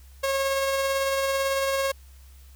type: tone with tremolo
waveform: sawtooth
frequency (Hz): 544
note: C#5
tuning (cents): -33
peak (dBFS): -18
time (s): 0.23-1.92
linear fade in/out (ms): 10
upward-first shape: sine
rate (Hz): 18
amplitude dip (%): 25
effects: added 66 Hz sine -46 dBFS peak until 2.55 s + white hiss -58 dBFS RMS until 2.55 s